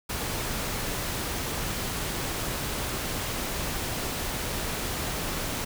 pink noise, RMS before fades -31 dBFS, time 0.09-5.65 s, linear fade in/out 10 ms, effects none

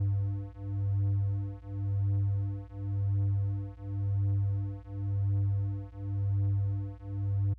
triangle beating tone pair, 99 / 99.93 Hz, G2 / G2, +18 / +34 cents, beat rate 0.93 Hz, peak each -29 dBFS, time 0-7.54 s, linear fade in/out 10 ms, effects added 60 Hz sine -48 dBFS peak until 7.58 s

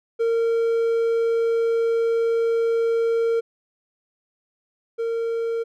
triangle tone pair in turn, 459.5 / 459.5 Hz, A#4 / A#4, -25 / -25 cents, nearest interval unison, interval 0 cents, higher neither, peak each -16 / -20 dBFS, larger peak first, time 0.19-3.41 / 4.98-5.64 s, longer first, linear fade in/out 20 ms, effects none

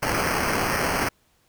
white noise with sample-and-hold, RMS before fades -24 dBFS, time 0.02-1.09 s, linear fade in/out 10 ms, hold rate 3675 Hz, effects pink hiss -64 dBFS RMS until 1.48 s

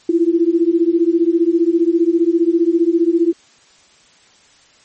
sine beating tone pair, 329.6 / 344.6 Hz, E4 / F4, 0 / -23 cents, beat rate 15 Hz, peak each -14 dBFS, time 0.09-3.33 s, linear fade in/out 5 ms, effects white hiss -50 dBFS RMS until 4.84 s + MP3 32 kbps

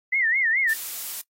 sine tone with vibrato, 1963 Hz, B6, 11 cents flat, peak -19 dBFS, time 0.12-0.74 s, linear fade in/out 10 ms, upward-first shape sine, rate 4.7 Hz, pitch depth 180 cents each way
blue noise, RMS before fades -32 dBFS, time 0.69-1.21 s, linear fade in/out 2 ms
effects noise-tail reverb RT60 0.1 s tail -22 dB re dry + AAC 48 kbps

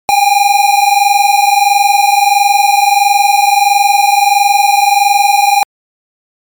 square tone pair together, 797.5 / 819 Hz, G5 / G#5, +30 / -24 cents, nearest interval unison, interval 46 cents, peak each -10 dBFS, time 0.09-5.63 s, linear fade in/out 0 ms, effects MP3 96 kbps

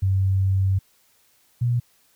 sine tone pair in turn, 95.9 / 120.72 Hz, G2 / B2, -37 / -39 cents, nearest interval major third, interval 398 cents, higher second, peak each -17 / -18 dBFS, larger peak first, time 0.02-0.79 / 1.61-1.8 s, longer first, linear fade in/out 10 ms, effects white hiss -61 dBFS RMS until 2.15 s

